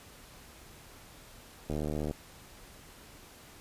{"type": "click train", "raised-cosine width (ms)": 2, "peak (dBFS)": -21, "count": 32, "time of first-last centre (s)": [1.7, 2.111], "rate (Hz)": 75.5, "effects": ["pink hiss -53 dBFS RMS until 3.6 s", "resampled to 32000 Hz"]}